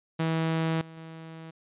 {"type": "tone with level steps", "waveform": "sawtooth", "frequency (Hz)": 162.1, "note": "E3", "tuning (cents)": -29, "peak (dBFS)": [-21, -40, -37], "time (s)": [0.19, 1.51], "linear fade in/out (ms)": 10, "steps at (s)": [0.81, 0.97], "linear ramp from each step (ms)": 2, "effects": ["resampled to 8000 Hz"]}